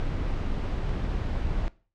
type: noise with dropouts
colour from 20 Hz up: brown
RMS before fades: -28 dBFS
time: 0-1.68 s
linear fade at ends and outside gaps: 0 ms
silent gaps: 0.889-0.893 / 1.354-1.358 s
effects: noise-tail reverb RT60 0.4 s tail -20 dB re dry + low-pass 4000 Hz 12 dB/octave